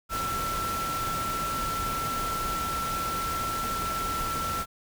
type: tone in noise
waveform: sine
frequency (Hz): 1340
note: E6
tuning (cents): +28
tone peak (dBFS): -29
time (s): 0.09-4.66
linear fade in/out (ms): 50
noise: pink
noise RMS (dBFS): -34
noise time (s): 0.09-4.66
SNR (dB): +2
effects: none